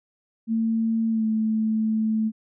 sine tone with pitch glide, 225.2 to 219.2 Hz, A3 to A3, +40 to -6 cents, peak -20 dBFS, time 0.47-2.32 s, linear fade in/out 50 ms, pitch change -46 cents, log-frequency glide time 1.1-1.25 s, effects none

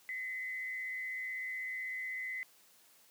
sine tone with frequency modulation, 2029 Hz, B6, 46 cents sharp, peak -37 dBFS, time 0.09-2.43 s, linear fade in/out 0 ms, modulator 118 Hz, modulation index 0.52, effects white hiss -64 dBFS RMS until 3.1 s + high-pass 150 Hz 12 dB/octave

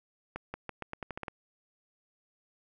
accelerating click train, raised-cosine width 0.5 ms, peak -22 dBFS, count 10, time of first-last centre 0.36-1.282 s, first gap 180 ms, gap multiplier 0.85, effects none

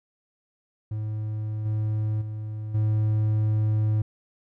triangle tone with level steps, 107.6 Hz, A2, 38 cents flat, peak -25 / -21 / -28 / -18 dBFS, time 0.91-4.02 s, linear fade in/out 5 ms, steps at 1.65 / 2.21 / 2.74 s, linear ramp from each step 10 ms, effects none

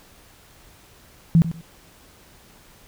sine tone with echo, 165.6 Hz, E3, 8 cents sharp, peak -10 dBFS, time 1.35-1.42 s, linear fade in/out 0 ms, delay 95 ms, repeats 2, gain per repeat -13 dB, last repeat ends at 1.61 s, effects pink hiss -51 dBFS RMS until 2.87 s

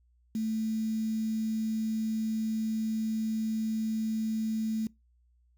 sine tone with quantisation, 220 Hz, A3, in tune, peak -28 dBFS, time 0.35-4.87 s, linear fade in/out 2 ms, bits 8, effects noise-tail reverb RT60 0.2 s tail -23 dB re dry + added 60 Hz sine -63 dBFS peak until 5.57 s

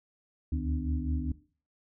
sine tone cluster, 72.6 / 77.5 / 152.9 / 252.4 / 298 Hz, D2 / D#2 / D#3 / B3 / D4, -19 / -6 / -30 / +38 / +25 cents, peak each -31 / -35 / -39 / -36 / -39 dBFS, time 0.52-1.32 s, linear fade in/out 5 ms, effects noise-tail reverb RT60 0.4 s tail -17 dB re dry

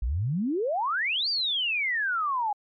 sine exponential two-way sweep, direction up then down, 51.7 to 4839 to 805 Hz, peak -24 dBFS, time 0.02-2.53 s, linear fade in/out 5 ms, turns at 1.29 s, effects MP3 48 kbps

